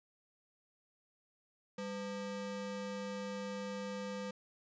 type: ring-modulated tone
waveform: square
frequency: 352.2 Hz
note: F4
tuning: 15 cents sharp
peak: -37 dBFS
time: 1.78-4.31 s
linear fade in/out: 5 ms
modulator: 154 Hz
effects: resampled to 16000 Hz